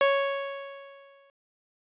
sawtooth tone with exponential decay, 554.4 Hz, C#5, in tune, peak -14 dBFS, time 0.01-1.3 s, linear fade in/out 1 ms, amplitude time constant 280 ms, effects resampled to 8000 Hz

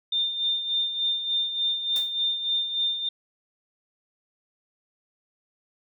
sine tone with tremolo, 3608 Hz, A7, 43 cents sharp, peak -21 dBFS, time 0.12-3.09 s, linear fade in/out 5 ms, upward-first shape sine, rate 3.4 Hz, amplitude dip 60%
white noise with exponential decay, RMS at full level -35 dBFS, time 1.96-2.15 s, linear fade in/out 0 ms, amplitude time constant 40 ms
effects none

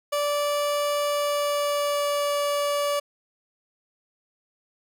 30% pulse tone with pitch glide, 582 to 577.3 Hz, D5 to D5, -16 to -30 cents, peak -20 dBFS, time 0.12-3 s, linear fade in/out 10 ms, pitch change -14 cents, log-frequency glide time 1.02-2.39 s, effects 10-bit

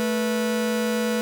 45% pulse tone pair together, 219.5 / 488.4 Hz, A3 / B4, -4 / -19 cents, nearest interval octave + major second, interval 1385 cents, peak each -24 / -25 dBFS, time 0-1.21 s, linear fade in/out 0 ms, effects none

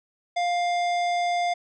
sine tone with hard clipping, 702 Hz, F5, 9 cents sharp, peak -24 dBFS, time 0.36-1.54 s, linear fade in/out 10 ms, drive 14 dB, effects resampled to 24000 Hz

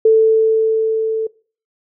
sine tone with level ramp, 442.5 Hz, A4, 10 cents sharp, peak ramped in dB -6 to -16 dBFS, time 0.05-1.27 s, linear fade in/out 5 ms, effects noise-tail reverb RT60 0.4 s tail -22 dB re dry

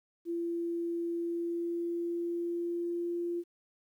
sine tone with pitch glide, 340 to 345.3 Hz, F4 to F4, -46 to -20 cents, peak -31 dBFS, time 0.25-3.44 s, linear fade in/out 50 ms, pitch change +26 cents, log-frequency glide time 1.14-3.17 s, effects 11-bit

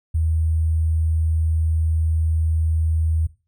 sine tone with sample-and-hold, 80 Hz, D#2, 49 cents sharp, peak -17 dBFS, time 0.14-3.27 s, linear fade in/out 10 ms, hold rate 8820 Hz, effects noise-tail reverb RT60 0.3 s tail -17 dB re dry

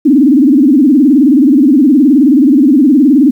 sine tone with vibrato, 277.2 Hz, C#4, in tune, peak -3 dBFS, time 0.05-3.31 s, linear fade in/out 10 ms, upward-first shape sine, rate 19 Hz, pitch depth 220 cents each way, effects 7-bit

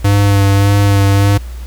square tone with vibrato, 100 Hz, G2, 35 cents sharp, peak -8 dBFS, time 0.04-1.38 s, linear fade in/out 10 ms, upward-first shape sine, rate 1.7 Hz, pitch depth 19 cents each way, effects added 60 Hz sine -23 dBFS peak until 1.66 s + pink hiss -40 dBFS RMS until 1.66 s

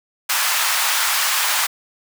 pink high-pass noise, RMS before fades -19 dBFS, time 0.29-1.67 s, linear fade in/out 10 ms, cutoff 930 Hz, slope 24 dB/octave, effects none

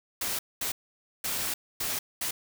white noise bursts at uneven times, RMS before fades -31 dBFS, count 5, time 0.21-0.39 / 0.61-0.72 / 1.24-1.54 / 1.8-1.99 / 2.21-2.31 s, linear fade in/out 5 ms, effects none

